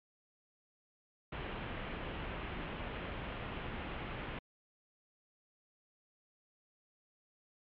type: low-pass noise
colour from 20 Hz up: pink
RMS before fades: -42 dBFS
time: 1.32-4.39 s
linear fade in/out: 5 ms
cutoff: 3200 Hz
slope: 48 dB/octave
effects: MP3 64 kbps